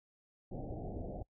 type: low-pass noise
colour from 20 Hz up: pink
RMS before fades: -42 dBFS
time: 0.51-1.23 s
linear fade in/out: 10 ms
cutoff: 770 Hz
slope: 96 dB/octave
effects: noise-tail reverb RT60 0.1 s tail -24 dB re dry